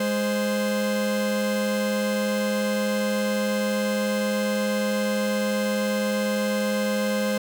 45% pulse tone pair together, 207.3 / 522.4 Hz, G#3 / C5, -3 / -3 cents, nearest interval octave + major third, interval 1600 cents, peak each -25 dBFS, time 0-7.38 s, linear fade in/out 5 ms, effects none

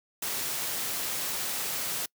white noise, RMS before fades -32 dBFS, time 0.22-2.06 s, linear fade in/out 5 ms, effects noise-tail reverb RT60 0.1 s tail -26 dB re dry + high-pass 100 Hz 12 dB/octave

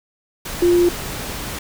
sine tone in noise, 349.6 Hz, F4, 2 cents sharp, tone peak -11 dBFS, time 0.62-0.89 s, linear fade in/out 5 ms, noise pink, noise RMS -28 dBFS, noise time 0.45-1.59 s, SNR +14 dB, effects none

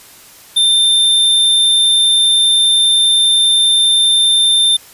square tone, 3585 Hz, A7, 32 cents sharp, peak -9 dBFS, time 0.56-4.77 s, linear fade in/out 10 ms, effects white hiss -40 dBFS RMS until 4.93 s + resampled to 32000 Hz

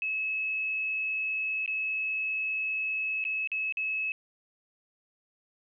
sine tone with dropouts, 2585 Hz, E7, 34 cents flat, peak -28 dBFS, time 0.02-4.12 s, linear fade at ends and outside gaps 1 ms, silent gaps 1.661-1.677 / 3.241-3.251 / 3.474-3.517 / 3.724-3.771 s, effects none

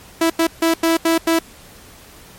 sawtooth tone bursts at uneven times, 329.2 Hz, E4, 2 cents flat, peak -9 dBFS, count 6, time 0.21-0.3 / 0.39-0.47 / 0.62-0.74 / 0.83-0.97 / 1.05-1.18 / 1.27-1.39 s, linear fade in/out 5 ms, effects pink hiss -43 dBFS RMS until 2.38 s + MP3 64 kbps

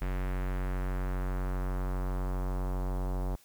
square tone with low-pass filter sweep, 46.25 Hz, F#1, in tune, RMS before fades -32 dBFS, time 0.01-3.36 s, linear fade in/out 10 ms, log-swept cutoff 2100 to 870 Hz, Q 1.5, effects white hiss -61 dBFS RMS until 3.44 s

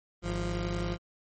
20% pulse tone pair together, 51.42 / 174.2 Hz, G#1 / F3, -17 / -4 cents, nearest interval octave + major sixth, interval 2113 cents, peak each -28 dBFS, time 0.22-0.98 s, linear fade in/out 50 ms, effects MP3 32 kbps

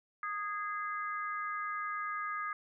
harmonic tone, 412.9 Hz, G#4, 10 cents flat, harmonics 3 / 4 / 5, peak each -36 / -41 / -44 dBFS, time 0.23-2.53 s, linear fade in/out 2 ms, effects none

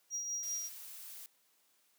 triangle tone with tremolo, 5720 Hz, F8, 41 cents sharp, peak -33 dBFS, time 0.1-0.7 s, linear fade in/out 50 ms, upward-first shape triangle, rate 5.2 Hz, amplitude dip 45%
blue noise, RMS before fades -49 dBFS, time 0.43-1.26 s, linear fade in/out 0 ms
effects white hiss -72 dBFS RMS until 1.98 s + high-pass 200 Hz 12 dB/octave

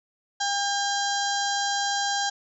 harmonic tone with a mistuned harmonic, 803 Hz, G5, 41 cents sharp, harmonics 1 / 2 / 4 / 5 / 6 / 7 / 8 / 9, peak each -27 / -30 / -33 / -34 / -35 / -35 / -36 / -37 dBFS, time 0.4-2.3 s, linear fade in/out 10 ms, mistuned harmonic 8, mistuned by +21 cents, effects none

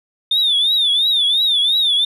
sine tone with vibrato, 3600 Hz, A7, 39 cents sharp, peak -11 dBFS, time 0.31-2.05 s, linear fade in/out 5 ms, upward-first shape triangle, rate 2.9 Hz, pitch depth 150 cents each way, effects tanh soft clip ceiling -10 dBFS

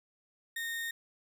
35% pulse tone, 1843 Hz, A#6, 20 cents flat, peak -33 dBFS, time 0.56-0.91 s, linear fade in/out 5 ms, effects none

